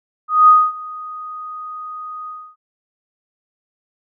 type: tone with ADSR envelope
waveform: sine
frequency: 1244.5 Hz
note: D#6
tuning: in tune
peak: -4 dBFS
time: 0.28-2.56 s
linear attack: 200 ms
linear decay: 240 ms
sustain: -23 dB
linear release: 280 ms
effects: none